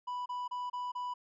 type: tone bursts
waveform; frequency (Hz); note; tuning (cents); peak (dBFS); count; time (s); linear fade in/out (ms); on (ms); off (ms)
triangle; 987.8; B5; 0; -33; 5; 0.07-1.14; 10; 190; 30
effects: resampled to 16000 Hz